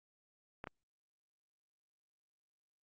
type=clicks; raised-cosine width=0.5 ms; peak=-27 / -28 dBFS; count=2; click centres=0.641 / 0.672 s; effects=Opus 48 kbps